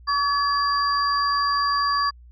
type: tone cluster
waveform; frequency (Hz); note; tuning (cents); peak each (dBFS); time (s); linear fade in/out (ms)
sine; 1137 / 1704 / 4742; C#6 / G#6 / D8; +44 / +44 / +16; -20 / -29 / -27; 0.07-2.11; 20
effects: added 60 Hz sine -44 dBFS peak until 2.31 s